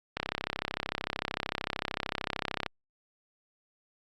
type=click train; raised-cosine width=0.3 ms; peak=-14 dBFS; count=84; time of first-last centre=0.17-2.662 s; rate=33.3 Hz; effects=Opus 48 kbps